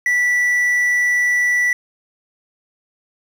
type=tone with quantisation; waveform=triangle; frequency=1962 Hz; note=B6; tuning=12 cents flat; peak=-12 dBFS; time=0.06-1.73 s; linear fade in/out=2 ms; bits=7; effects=none